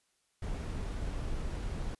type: noise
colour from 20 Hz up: brown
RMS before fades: -36 dBFS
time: 0.42-1.95 s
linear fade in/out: 5 ms
effects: white hiss -75 dBFS RMS until 1.99 s + resampled to 24000 Hz